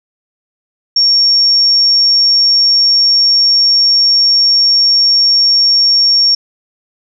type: tone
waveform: sine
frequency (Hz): 5520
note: F8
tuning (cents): -21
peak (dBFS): -6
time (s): 0.96-6.35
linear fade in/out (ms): 5
effects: none